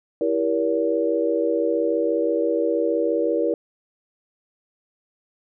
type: chord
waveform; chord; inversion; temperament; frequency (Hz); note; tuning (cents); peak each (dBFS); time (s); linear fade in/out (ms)
sine; E diminished seventh; none; just; 329.6 / 395.6 / 474.7 / 569.6; E4 / G4 / Bb4 / Db5; 0 / +16 / +31 / +47; -24 / -28 / -22 / -25; 0.21-3.54; 2
effects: none